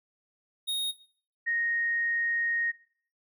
square / sine tone pair in turn, 3729 / 1864.5 Hz, A#7 / A#6, 0 / 0 cents, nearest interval octave, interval 1200 cents, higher first, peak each -28 / -26 dBFS, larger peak second, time 0.67-0.92 / 1.46-2.72 s, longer second, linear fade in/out 20 ms, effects noise-tail reverb RT60 0.5 s tail -17 dB re dry

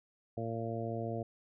harmonic tone, 114.3 Hz, A#2, 34 cents flat, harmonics 1 / 2 / 3 / 4 / 5 / 6, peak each -39 / -42 / -43 / -42 / -43 / -42 dBFS, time 0.37-1.23 s, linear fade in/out 5 ms, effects none

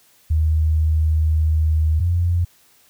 sine tone pair in turn, 78.4 / 86.84 Hz, D#2 / F2, +14 / -9 cents, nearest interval major second, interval 177 cents, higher second, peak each -14 / -15 dBFS, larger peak first, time 0.3-2 / 2-2.45 s, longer first, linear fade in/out 10 ms, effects white hiss -55 dBFS RMS until 2.89 s

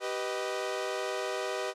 sawtooth chord, G augmented, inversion none, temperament equal with one note detuned, 387.5 / 493.9 / 622.3 Hz, G4 / B4 / D#5, -20 / 0 / 0 cents, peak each -32 dBFS, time 0-1.74 s, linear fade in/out 50 ms, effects low-pass 8000 Hz 12 dB/octave

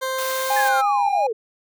20% pulse tone with pitch glide, 523.3 to 527.9 Hz, C5 to C5, 0 to +15 cents, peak -18 dBFS, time 0.01-0.82 s, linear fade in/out 20 ms, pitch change +15 cents, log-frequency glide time 0.34-0.68 s
white high-pass noise, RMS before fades -31 dBFS, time 0.18-0.69 s, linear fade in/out 5 ms, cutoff 430 Hz, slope 12 dB/octave
triangle tone with vibrato, 811 Hz, G#5, 41 cents flat, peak -16 dBFS, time 0.5-1.27 s, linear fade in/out 5 ms, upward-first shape sine, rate 2.9 Hz, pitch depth 20 cents each way
sine linear sweep, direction down, 1760 to 415.3 Hz, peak -21 dBFS, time 0.56-1.33 s, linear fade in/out 10 ms
effects none

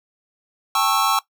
square chord, A dominant seventh, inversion third, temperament just, 792 / 880 / 1100 / 1320 Hz, G5 / A5 / C#6 / E6, +18 / 0 / -14 / +2 cents, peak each -25 / -25 / -22 / -22 dBFS, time 0.75-1.19 s, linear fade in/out 2 ms, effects noise-tail reverb RT60 0.1 s tail -18 dB re dry

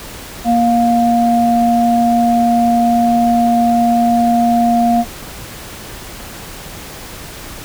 sine tone pair together, 235.3 / 705 Hz, A#3 / F5, +16 / +16 cents, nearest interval octave + perfect fifth, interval 1900 cents, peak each -12 dBFS, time 0.44-5.05 s, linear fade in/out 50 ms, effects pink hiss -31 dBFS RMS until 7.64 s

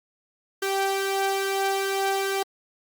sawtooth tone pair together, 390.7 / 779 Hz, G4 / G5, -6 / -11 cents, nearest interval octave, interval 1195 cents, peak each -21 / -24 dBFS, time 0.62-2.43 s, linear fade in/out 5 ms, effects Opus 48 kbps

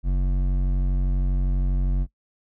triangle tone with hard clipping, 46.25 Hz, F#1, in tune, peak -21 dBFS, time 0.03-2.07 s, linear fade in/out 50 ms, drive 14 dB, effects noise-tail reverb RT60 0.1 s tail -20 dB re dry

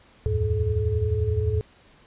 sine tone cluster, 76.3 / 87.8 / 107.4 / 429.1 Hz, D#2 / F2 / A2 / A4, -33 / +10 / -41 / -43 cents, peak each -27 / -26 / -25 / -28 dBFS, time 0.26-1.61 s, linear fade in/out 0 ms, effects pink hiss -55 dBFS RMS until 2.06 s + resampled to 8000 Hz

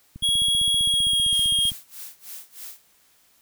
click train, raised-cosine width 5 ms, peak -26 dBFS, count 25, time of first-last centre 0.16-1.718 s, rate 15.4 Hz
square tone with pitch glide, 3318 to 3252 Hz, G#7 to G#7, -2 to -37 cents, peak -19 dBFS, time 0.22-1.71 s, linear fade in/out 20 ms, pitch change -35 cents, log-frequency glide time 0.79-1.41 s
blue noise with tremolo, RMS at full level -37 dBFS, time 1.32-2.82 s, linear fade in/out 10 ms, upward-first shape sine, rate 3.2 Hz, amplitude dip 95%
effects white hiss -60 dBFS RMS until 3.41 s

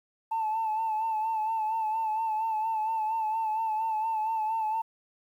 sine tone with vibrato, 880 Hz, A5, in tune, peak -25 dBFS, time 0.31-4.82 s, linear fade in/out 10 ms, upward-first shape sine, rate 4.3 Hz, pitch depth 45 cents each way, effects tanh soft clip ceiling -23 dBFS + 10-bit

